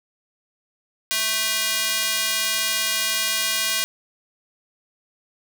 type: tone with high-pass filter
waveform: square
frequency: 219.6 Hz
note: A3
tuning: 3 cents flat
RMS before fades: -23 dBFS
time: 1.11-3.84 s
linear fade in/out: 0 ms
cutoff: 2600 Hz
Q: 0.73
effects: none